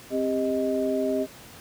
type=tone cluster; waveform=sine; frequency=263.3 / 398.8 / 625 Hz; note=C4 / G4 / D#5; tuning=+11 / +30 / +8 cents; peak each=-27 dBFS; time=0.1-1.27 s; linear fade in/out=50 ms; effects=pink hiss -46 dBFS RMS until 1.6 s + high-pass 60 Hz 12 dB/octave